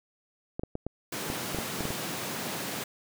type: clicks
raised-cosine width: 2 ms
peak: -19 dBFS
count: 10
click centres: 0.595 / 0.635 / 0.754 / 0.866 / 1.301 / 1.547 / 1.587 / 1.807 / 1.854 / 1.905 s
type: high-pass noise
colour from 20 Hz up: pink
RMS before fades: -35 dBFS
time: 1.12-2.84 s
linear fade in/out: 5 ms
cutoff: 130 Hz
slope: 24 dB/octave
effects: none